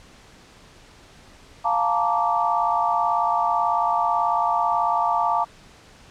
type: chord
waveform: sine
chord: Bb major seventh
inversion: second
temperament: just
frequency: 699.2 / 874.1 / 932.3 / 1165.4 Hz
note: F5 / A5 / Bb5 / D6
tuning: +2 / -12 / 0 / -14 cents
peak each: -24 dBFS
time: 1.64-5.45 s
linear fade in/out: 20 ms
effects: pink hiss -49 dBFS RMS until 6.1 s + low-pass 7000 Hz 12 dB/octave